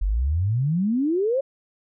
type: exponential sweep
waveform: sine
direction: up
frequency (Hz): 43.65 to 563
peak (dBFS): -19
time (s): 0.01-1.41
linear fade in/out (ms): 10
effects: none